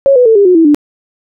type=tone with pitch steps; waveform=sine; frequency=550 / 495.7 / 446.7 / 402.6 / 362.9 / 327 / 294.7 Hz; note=C#5 / B4 / A4 / G4 / F#4 / E4 / D4; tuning=-14 / +6 / +26 / +46 / -34 / -14 / +6 cents; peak=-3 dBFS; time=0.06-0.746 s; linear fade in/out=0 ms; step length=98 ms; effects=none